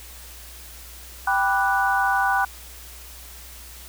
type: chord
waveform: sine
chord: G major seventh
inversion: none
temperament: equal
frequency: 784 / 987.8 / 1174.7 / 1480 Hz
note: G5 / B5 / D6 / F#6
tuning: 0 / 0 / 0 / 0 cents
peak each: -22 / -25 / -28 / -22 dBFS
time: 1.27-2.45 s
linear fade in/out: 5 ms
effects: added 60 Hz sine -43 dBFS peak until 3.88 s + white hiss -43 dBFS RMS until 3.88 s